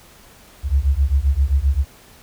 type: beating tone pair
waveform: sine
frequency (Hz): 65.41 / 73.01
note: C2 / D2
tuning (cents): 0 / -10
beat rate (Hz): 7.6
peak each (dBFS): -17 / -17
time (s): 0.63-1.85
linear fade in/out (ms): 50
effects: pink hiss -47 dBFS RMS until 2.22 s